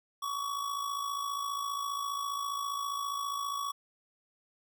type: tone with amplitude modulation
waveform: square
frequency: 1127 Hz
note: C#6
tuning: 28 cents sharp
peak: -31 dBFS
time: 0.22-3.72 s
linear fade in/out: 10 ms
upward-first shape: sine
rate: 54.9 Hz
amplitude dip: 55%
effects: none